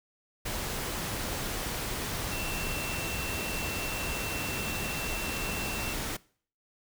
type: tone in noise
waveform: sine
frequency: 2696 Hz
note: E7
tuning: 38 cents sharp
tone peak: -38 dBFS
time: 2.31-5.94 s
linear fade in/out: 10 ms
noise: pink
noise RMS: -34 dBFS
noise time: 0.45-6.17 s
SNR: -7 dB
effects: noise-tail reverb RT60 0.5 s tail -22 dB re dry